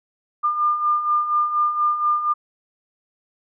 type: beating tone pair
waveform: sine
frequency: 1200 / 1204.2 Hz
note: D6 / D6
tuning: +37 / +43 cents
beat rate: 4.2 Hz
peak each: -25 / -18 dBFS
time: 0.43-2.34 s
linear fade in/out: 20 ms
effects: none